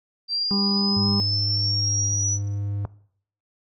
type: exponential sweep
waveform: sine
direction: up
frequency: 4699 to 5940 Hz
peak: -22 dBFS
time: 0.28-2.39 s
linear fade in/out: 50 ms
type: harmonic tone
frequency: 200.2 Hz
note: G3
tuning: 37 cents sharp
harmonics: 1 / 2 / 4 / 5 / 6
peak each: -22 / -33 / -39 / -39 / -42 dBFS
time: 0.51-1.2 s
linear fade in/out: 0 ms
type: tone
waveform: triangle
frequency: 101.2 Hz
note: G#2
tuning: 44 cents flat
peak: -22 dBFS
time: 0.96-2.86 s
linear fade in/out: 10 ms
type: click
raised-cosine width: 1 ms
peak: -19 dBFS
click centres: 2.851 s
effects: noise-tail reverb RT60 0.6 s tail -20 dB re dry